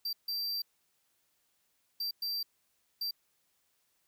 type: tone bursts at uneven times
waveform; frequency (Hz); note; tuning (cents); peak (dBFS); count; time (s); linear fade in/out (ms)
square; 4699; D8; 0; -33; 5; 0.05-0.13 / 0.28-0.62 / 2-2.11 / 2.22-2.43 / 3.01-3.11; 5
effects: white hiss -75 dBFS RMS until 4.07 s